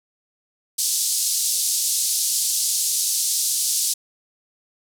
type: band-pass noise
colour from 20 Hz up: white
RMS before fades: -22 dBFS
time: 0.78-3.94 s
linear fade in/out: 10 ms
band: 4400 to 11000 Hz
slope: 24 dB/octave
effects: none